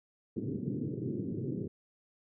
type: band-pass noise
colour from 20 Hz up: pink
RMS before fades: -36 dBFS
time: 0.36-1.68 s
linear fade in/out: 10 ms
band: 110 to 410 Hz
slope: 48 dB/octave
effects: none